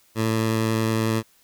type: tone with vibrato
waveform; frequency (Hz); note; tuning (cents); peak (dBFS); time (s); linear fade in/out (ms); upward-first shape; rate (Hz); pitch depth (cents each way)
15% pulse; 111.5; A2; +23; -14; 0.15-1.23; 50; sine; 11; 11
effects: white hiss -59 dBFS RMS until 1.43 s